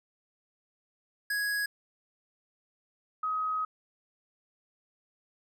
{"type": "tone pair in turn", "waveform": ["square", "sine"], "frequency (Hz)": [1664, 1264], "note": ["G#6", "D#6"], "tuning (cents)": [3, 27], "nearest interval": "perfect fourth", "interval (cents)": 476, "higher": "first", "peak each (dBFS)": [-29, -28], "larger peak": "second", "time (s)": [[1.3, 1.66], [3.23, 3.65]], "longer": "second", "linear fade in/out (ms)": 5, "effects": []}